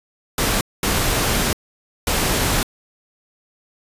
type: noise bursts at uneven times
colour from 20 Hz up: pink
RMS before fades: -19 dBFS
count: 3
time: 0.38-0.61 / 0.83-1.53 / 2.07-2.63 s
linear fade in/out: 2 ms
effects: resampled to 32000 Hz